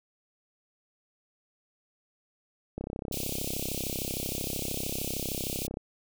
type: click train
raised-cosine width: 2 ms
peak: -21 dBFS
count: 100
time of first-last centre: 2.78-5.771 s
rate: 33.1 Hz
type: high-pass noise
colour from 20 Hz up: white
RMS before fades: -36 dBFS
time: 3.12-5.67 s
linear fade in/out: 5 ms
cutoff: 2300 Hz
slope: 96 dB/octave
effects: none